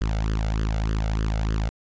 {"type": "tone with flanger", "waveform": "sawtooth", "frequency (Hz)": 53.8, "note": "A1", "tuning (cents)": -38, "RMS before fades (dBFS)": -24, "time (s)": [0.01, 1.69], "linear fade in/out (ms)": 0, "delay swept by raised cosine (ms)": [0.62, 1.45], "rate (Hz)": 3.3, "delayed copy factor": 0.8, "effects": ["resampled to 16000 Hz"]}